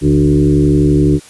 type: tone with frequency modulation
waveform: sine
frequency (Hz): 224.2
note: A3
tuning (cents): +33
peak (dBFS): -7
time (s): 0.01-1.2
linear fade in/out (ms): 50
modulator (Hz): 71.7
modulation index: 2.1
effects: white hiss -39 dBFS RMS until 1.29 s + resampled to 24000 Hz